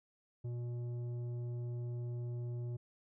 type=tone with tanh clipping; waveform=sine; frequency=120.5 Hz; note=B2; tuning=42 cents flat; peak=-39 dBFS; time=0.44-2.77 s; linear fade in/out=10 ms; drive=9 dB; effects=none